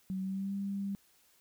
sine tone with pitch glide, 189.1 to 198.16 Hz, F#3 to G3, +38 to +19 cents, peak -33 dBFS, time 0.1-0.95 s, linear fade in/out 0 ms, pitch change +81 cents, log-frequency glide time 0.21-0.54 s, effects white hiss -67 dBFS RMS until 1.4 s

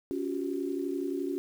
sine tone cluster, 280.9 / 354.9 / 386.6 Hz, C#4 / F4 / G4, +23 / +28 / -24 cents, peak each -33 / -34 / -36 dBFS, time 0.11-1.38 s, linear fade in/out 0 ms, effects 9-bit

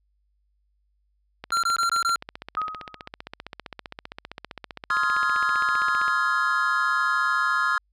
click train, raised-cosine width 0.3 ms, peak -19 dBFS, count 72, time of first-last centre 1.44-6.081 s, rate 15.3 Hz
square tone bursts, 1372 Hz, F6, 31 cents flat, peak -21 dBFS, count 5, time 1.52-2.158 s, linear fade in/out 2 ms, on 110 ms, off 22 ms
sine tone with exponential decay, 1261 Hz, D#6, 23 cents sharp, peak -21 dBFS, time 2.57-3.08 s, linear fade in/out 1 ms, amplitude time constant 110 ms
triangle chord, F minor seventh, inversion second, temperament just, 1047.7 / 1257.2 / 1396.9 / 1676.3 Hz, C6 / Eb6 / F6 / Ab6, +2 / +18 / 0 / +16 cents, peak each -26 / -24 / -23 / -25 dBFS, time 4.9-7.78 s, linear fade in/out 2 ms
effects added 50 Hz sine -66 dBFS peak until 7.92 s + low-pass 10000 Hz 12 dB/octave

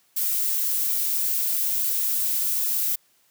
violet noise, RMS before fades -24 dBFS, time 0.16-2.96 s, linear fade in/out 10 ms, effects white hiss -63 dBFS RMS until 3.3 s + high-pass 100 Hz 12 dB/octave

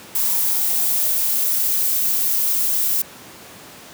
violet noise with high-pass filter sweep, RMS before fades -19 dBFS, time 0.15-3.02 s, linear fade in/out 5 ms, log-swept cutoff 1000 to 230 Hz, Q 9.3, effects pink hiss -40 dBFS RMS until 3.93 s + high-pass 150 Hz 12 dB/octave

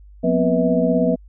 sine tone cluster, 179.3 / 242 / 258.3 / 488.9 / 645 Hz, F3 / B3 / C4 / B4 / E5, +46 / -35 / -22 / -18 / -38 cents, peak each -21 dBFS, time 0.23-1.16 s, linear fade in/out 20 ms, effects added 50 Hz sine -41 dBFS peak until 1.28 s

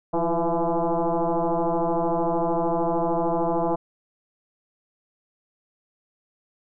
sine tone with frequency modulation, 174.61 Hz, F3, in tune, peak -20 dBFS, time 0.13-3.76 s, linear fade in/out 10 ms, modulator 168 Hz, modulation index 4.8, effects none

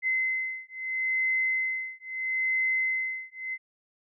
sine beating tone pair, 2054 / 2054.76 Hz, C7 / C7, -33 / -32 cents, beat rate 0.76 Hz, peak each -29 / -29 dBFS, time 0.02-3.58 s, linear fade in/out 50 ms, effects none

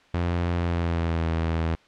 sawtooth tone with pitch glide, 86.6 to 81.88 Hz, F2 to E2, -14 to -11 cents, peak -19 dBFS, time 0.14-1.75 s, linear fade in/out 0 ms, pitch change -97 cents, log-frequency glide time 0.57-1.27 s, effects white hiss -56 dBFS RMS until 1.87 s + low-pass 3000 Hz 12 dB/octave

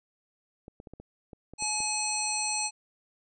clicks, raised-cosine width 2 ms, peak -31 dBFS, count 9, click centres 0.681 / 0.801 / 0.872 / 0.936 / 1 / 1.332 / 1.536 / 1.624 / 1.804 s
harmonic tone, 849 Hz, G#5, 38 cents sharp, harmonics 1 / 3 / 5 / 7 / 9 / 10, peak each -35 / -35 / -35 / -35 / -35 / -35 dBFS, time 1.58-2.71 s, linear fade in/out 50 ms
effects none

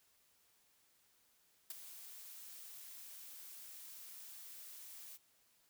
blue noise with ADSR envelope, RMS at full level -42 dBFS, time 1.7-5.18 s, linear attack 5 ms, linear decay 18 ms, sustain -11 dB, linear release 29 ms, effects white hiss -73 dBFS RMS until 5.69 s

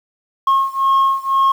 sine beating tone pair, 1081 / 1083 Hz, C#6 / C#6, -44 / -41 cents, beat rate 2 Hz, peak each -13 / -14 dBFS, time 0.47-1.52 s, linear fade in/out 5 ms, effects tanh soft clip ceiling -9 dBFS + 7-bit

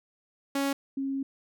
sawtooth / sine tone pair in turn, 277.2 / 271.7 Hz, C#4 / C#4, 0 / -35 cents, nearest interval unison, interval 35 cents, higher first, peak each -22 / -28 dBFS, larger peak first, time 0.55-0.73 / 0.97-1.23 s, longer second, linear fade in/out 5 ms, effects none

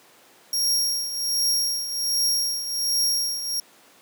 sawtooth tone with tremolo, 5588 Hz, F8, in tune, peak -16 dBFS, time 0.53-3.6 s, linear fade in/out 2 ms, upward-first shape triangle, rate 1.3 Hz, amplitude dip 70%, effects pink hiss -53 dBFS RMS until 4.01 s + high-pass 300 Hz 12 dB/octave

